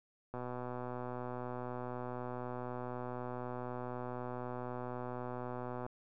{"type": "click train", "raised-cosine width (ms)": 1, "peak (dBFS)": -28, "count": 686, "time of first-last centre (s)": [0.34, 5.864], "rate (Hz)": 124, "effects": []}